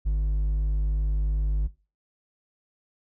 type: tone with hard clipping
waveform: sine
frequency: 51.3 Hz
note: G#1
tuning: 21 cents flat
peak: -22 dBFS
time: 0.05-1.68 s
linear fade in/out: 20 ms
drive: 3 dB
effects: noise-tail reverb RT60 0.3 s tail -18 dB re dry